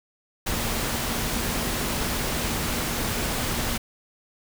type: tone in noise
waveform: sine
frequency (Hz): 233.1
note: A#3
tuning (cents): 0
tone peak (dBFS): -36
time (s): 0.46-3.78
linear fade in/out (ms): 10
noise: pink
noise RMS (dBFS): -27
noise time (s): 0.46-3.78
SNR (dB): -12
effects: none